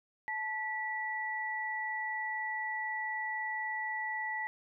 sine tone pair together, 870.4 / 1954 Hz, A5 / B6, -19 / -19 cents, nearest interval octave + major second, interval 1400 cents, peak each -38 / -35 dBFS, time 0.28-4.47 s, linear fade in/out 0 ms, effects none

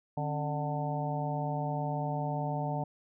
harmonic tone with a mistuned harmonic, 148.5 Hz, D3, 20 cents sharp, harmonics 1 / 2 / 3 / 4 / 5 / 6, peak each -33 / -40 / -45 / -39 / -37 / -39 dBFS, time 0.17-2.84 s, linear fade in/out 5 ms, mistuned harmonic 2, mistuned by -140 cents, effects none

